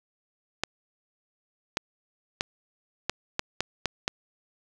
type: clicks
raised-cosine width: 0.2 ms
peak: -8 dBFS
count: 8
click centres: 0.636 / 1.771 / 2.409 / 3.096 / 3.394 / 3.606 / 3.857 / 4.079 s
effects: none